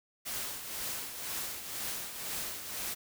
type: noise with tremolo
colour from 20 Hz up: white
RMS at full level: -36 dBFS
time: 0.25-2.95 s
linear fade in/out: 20 ms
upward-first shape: triangle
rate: 2 Hz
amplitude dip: 60%
effects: none